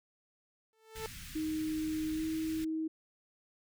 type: tone with exponential growth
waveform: sawtooth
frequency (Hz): 441.7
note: A4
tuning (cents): +7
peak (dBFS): -31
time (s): 0.73-1.06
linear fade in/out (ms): 0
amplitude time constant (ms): 71
type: band-stop noise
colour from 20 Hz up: pink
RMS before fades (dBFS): -47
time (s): 0.95-2.65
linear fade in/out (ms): 10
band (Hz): 190 to 1600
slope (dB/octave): 24
type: tone with pitch glide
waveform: sine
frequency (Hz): 312.3 to 317.8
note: D#4 to D#4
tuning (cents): +7 to +37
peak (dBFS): -32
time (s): 1.35-2.88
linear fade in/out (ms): 10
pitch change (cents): +30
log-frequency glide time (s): 2.14-2.22
effects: none